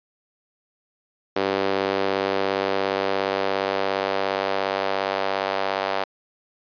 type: tone with high-pass filter sweep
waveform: sawtooth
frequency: 97.2 Hz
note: G2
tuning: 14 cents flat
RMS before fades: -24 dBFS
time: 1.36-6.04 s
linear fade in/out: 5 ms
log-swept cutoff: 410 to 650 Hz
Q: 1.7
effects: resampled to 11025 Hz